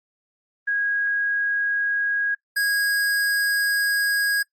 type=tone pair in turn; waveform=sine / square; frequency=1645 / 1645 Hz; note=G#6 / G#6; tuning=-17 / -17 cents; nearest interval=unison; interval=0 cents; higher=neither; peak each=-20 dBFS; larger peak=neither; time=0.67-2.35 / 2.56-4.43 s; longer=second; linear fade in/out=10 ms; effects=noise-tail reverb RT60 0.1 s tail -21 dB re dry + Opus 24 kbps